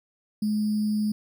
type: tone with sample-and-hold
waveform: sine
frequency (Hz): 211.9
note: G#3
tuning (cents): +35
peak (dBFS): -22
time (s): 0.42-1.12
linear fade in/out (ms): 5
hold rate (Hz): 4900
effects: none